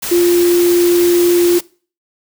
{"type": "tone in noise", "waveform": "sine", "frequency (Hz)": 349.2, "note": "F4", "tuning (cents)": 0, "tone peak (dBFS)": -8, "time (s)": [0.11, 1.59], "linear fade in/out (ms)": 10, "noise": "white", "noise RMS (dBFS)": -22, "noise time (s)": [0.02, 1.61], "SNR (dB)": 11, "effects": ["noise-tail reverb RT60 0.4 s tail -22 dB re dry"]}